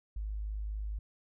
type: tone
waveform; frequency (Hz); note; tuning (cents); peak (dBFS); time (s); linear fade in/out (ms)
sine; 52.1; G#1; +6; -34; 0.16-0.99; 5
effects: none